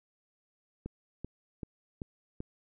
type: click train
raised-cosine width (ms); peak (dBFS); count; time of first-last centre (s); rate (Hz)
3; -25; 5; 0.86-2.404; 2.59
effects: none